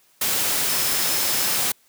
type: tone in noise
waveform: sine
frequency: 5220 Hz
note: E8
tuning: 18 cents flat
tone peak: -31 dBFS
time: 0.68-1.56 s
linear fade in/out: 5 ms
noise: white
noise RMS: -22 dBFS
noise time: 0.21-1.72 s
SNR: -12 dB
effects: white hiss -59 dBFS RMS until 1.88 s + high-pass 100 Hz 12 dB/octave